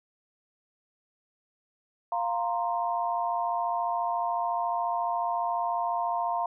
sine chord, F suspended fourth, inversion none, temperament equal, 698.5 / 932.3 / 1046.5 Hz, F5 / Bb5 / C6, 0 / 0 / 0 cents, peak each -29 / -30 / -33 dBFS, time 2.12-6.46 s, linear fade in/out 2 ms, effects none

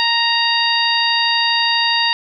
harmonic tone, 932.3 Hz, A#5, in tune, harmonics 1 / 2 / 3 / 4 / 5, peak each -20 / -20 / -20 / -20 / -20 dBFS, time 0-2.13 s, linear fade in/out 0 ms, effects none

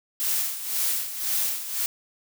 blue noise with tremolo, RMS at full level -24 dBFS, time 0.2-1.86 s, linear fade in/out 0 ms, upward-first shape sine, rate 1.9 Hz, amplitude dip 70%, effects none

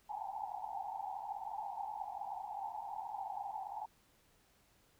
pink band-pass noise, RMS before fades -43 dBFS, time 0.09-3.86 s, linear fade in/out 10 ms, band 770 to 880 Hz, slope 96 dB/octave, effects pink hiss -70 dBFS RMS until 4.99 s

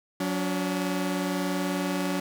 sawtooth tone pair together, 183.53 / 285.4 Hz, F#3 / D4, -14 / -49 cents, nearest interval minor sixth, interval 765 cents, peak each -25 / -25 dBFS, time 0.2-2.2 s, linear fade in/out 5 ms, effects none

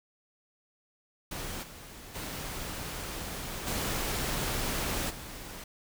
pink noise with level steps, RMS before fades -38 / -47 / -38 / -32 / -43 dBFS, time 1.31-5.64 s, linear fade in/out 5 ms, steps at 1.62 / 2.14 / 3.66 / 5.09 s, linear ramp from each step 20 ms, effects none

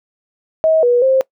sine tone with pitch steps, 638 / 485.3 / 528 Hz, D#5 / B4 / C5, +43 / -30 / +16 cents, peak -9 dBFS, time 0.64-1.21 s, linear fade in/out 0 ms, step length 190 ms, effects noise-tail reverb RT60 0.1 s tail -22 dB re dry

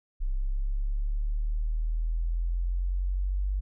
sine exponential sweep, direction up, 32.57 to 49 Hz, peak -25 dBFS, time 0.2-3.61 s, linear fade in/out 20 ms, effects none

